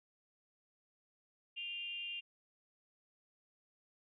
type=tone with frequency modulation; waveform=sine; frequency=2794 Hz; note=F7; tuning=in tune; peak=-40 dBFS; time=1.56-2.21 s; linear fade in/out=20 ms; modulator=361 Hz; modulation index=0.55; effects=none